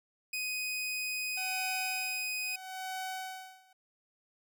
sawtooth tone, 2500 Hz, D#7, 8 cents sharp, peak -30 dBFS, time 0.33-2.56 s, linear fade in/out 5 ms
sawtooth tone with tremolo, 753 Hz, F#5, 30 cents sharp, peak -32 dBFS, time 1.37-3.73 s, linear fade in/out 5 ms, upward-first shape sine, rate 0.76 Hz, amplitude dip 95%
effects none

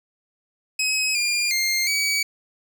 20% pulse tone with pitch steps, 2549 / 2405 / 2114 / 2275 Hz, D#7 / D7 / C7 / C#7, +41 / +41 / +17 / +44 cents, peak -15 dBFS, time 0.79-2.23 s, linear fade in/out 5 ms, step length 360 ms, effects none

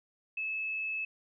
sine tone, 2602 Hz, E7, 23 cents flat, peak -32 dBFS, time 0.37-1.05 s, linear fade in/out 5 ms, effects none

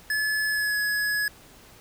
square tone with pitch glide, 1718 to 1687.5 Hz, A6 to G#6, -42 to +27 cents, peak -24 dBFS, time 0.1-1.28 s, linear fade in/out 2 ms, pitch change -31 cents, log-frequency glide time 0.48-0.77 s, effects pink hiss -51 dBFS RMS until 1.8 s

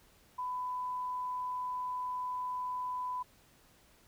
sine tone, 1000 Hz, B5, 21 cents sharp, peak -34 dBFS, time 0.38-3.23 s, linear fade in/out 10 ms, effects pink hiss -64 dBFS RMS until 4.07 s

